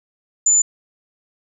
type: tone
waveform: sine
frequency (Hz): 7040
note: A8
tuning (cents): 0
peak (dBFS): -11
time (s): 0.46-0.62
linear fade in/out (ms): 5
effects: none